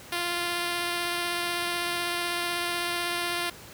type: tone with vibrato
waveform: 5% pulse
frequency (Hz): 348.1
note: F4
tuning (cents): -6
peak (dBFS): -16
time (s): 0.12-3.5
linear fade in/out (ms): 5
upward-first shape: sine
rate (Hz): 16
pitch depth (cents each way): 9
effects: pink hiss -46 dBFS RMS until 3.73 s + high-pass 80 Hz 12 dB/octave